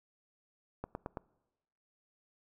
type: click train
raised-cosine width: 1 ms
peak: -24 dBFS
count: 4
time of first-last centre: 0.84-1.172 s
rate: 9.04 Hz
effects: noise-tail reverb RT60 1.0 s tail -23 dB re dry